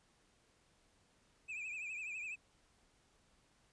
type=tone with vibrato; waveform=triangle; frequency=2492 Hz; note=D#7; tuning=2 cents sharp; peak=-40 dBFS; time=1.48-2.36 s; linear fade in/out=20 ms; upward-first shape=triangle; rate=12 Hz; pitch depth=110 cents each way; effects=pink hiss -72 dBFS RMS until 3.72 s + resampled to 22050 Hz